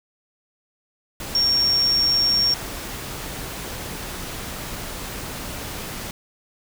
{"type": "tone in noise", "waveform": "sine", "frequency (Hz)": 5530, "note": "F8", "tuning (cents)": -18, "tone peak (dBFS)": -16, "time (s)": [1.35, 2.54], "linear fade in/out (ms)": 2, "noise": "pink", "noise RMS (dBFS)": -32, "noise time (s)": [1.2, 6.11], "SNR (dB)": 13, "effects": []}